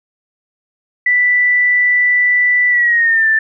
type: tone with pitch glide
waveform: sine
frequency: 1975.5 to 1770.2 Hz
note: B6 to A6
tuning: 0 to +10 cents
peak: -9 dBFS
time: 1.06-3.39 s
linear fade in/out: 5 ms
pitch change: -190 cents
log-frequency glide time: 2.69-3.28 s
effects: none